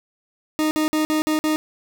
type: tone bursts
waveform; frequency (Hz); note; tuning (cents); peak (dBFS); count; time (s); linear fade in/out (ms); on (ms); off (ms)
40% pulse; 309.1; D#4; -11; -17; 6; 0.59-1.56; 0; 120; 50
effects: none